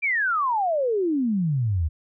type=exponential sweep; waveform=sine; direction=down; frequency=2408 to 73.8 Hz; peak=-20 dBFS; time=0.02-1.89 s; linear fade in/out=20 ms; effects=none